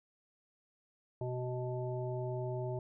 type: harmonic tone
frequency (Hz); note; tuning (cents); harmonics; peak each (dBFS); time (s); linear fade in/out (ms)
125.4; B2; +27; 1 / 3 / 5 / 7; -37 / -40 / -42 / -48; 1.21-2.79; 2
effects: none